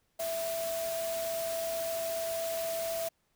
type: tone in noise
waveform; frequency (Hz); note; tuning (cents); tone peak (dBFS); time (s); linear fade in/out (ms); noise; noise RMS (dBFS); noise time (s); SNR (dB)
sine; 662; E5; +7; -32; 0.19-3.09; 10; white; -40; 0.19-3.09; +5
effects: pink hiss -75 dBFS RMS until 3.35 s